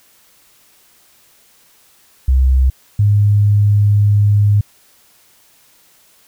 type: tone pair in turn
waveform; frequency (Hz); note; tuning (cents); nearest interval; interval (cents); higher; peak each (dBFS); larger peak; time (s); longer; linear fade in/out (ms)
sine; 65.1 / 103.07; C2 / G#2; -8 / -13; minor sixth; 795; second; -8; neither; 2.28-2.7 / 2.99-4.61; second; 5
effects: white hiss -51 dBFS RMS until 6.27 s